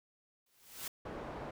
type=noise with exponential growth; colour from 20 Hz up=white; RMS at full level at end=-39 dBFS; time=0.46-0.88 s; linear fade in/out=5 ms; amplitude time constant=91 ms
type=low-pass noise; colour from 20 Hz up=white; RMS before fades=-44 dBFS; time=1.05-1.51 s; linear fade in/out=5 ms; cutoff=800 Hz; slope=12 dB/octave
effects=none

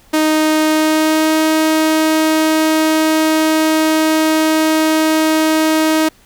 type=tone with pitch glide; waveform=sawtooth; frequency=311.1 to 314.9 Hz; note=D#4 to D#4; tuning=0 to +21 cents; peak=-7 dBFS; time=0.13-6.09 s; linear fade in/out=10 ms; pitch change=+21 cents; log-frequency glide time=0.7-1.37 s; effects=pink hiss -49 dBFS RMS until 6.25 s

